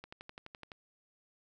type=click train; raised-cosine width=0.3 ms; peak=-30 dBFS; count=9; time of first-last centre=0.04-0.718 s; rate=11.8 Hz; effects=none